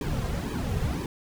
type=noise with flanger; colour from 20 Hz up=brown; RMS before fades=-29 dBFS; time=0.01-1.06 s; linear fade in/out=2 ms; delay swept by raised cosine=1.4 to 3.5 ms; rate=2 Hz; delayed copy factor=-0.95; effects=none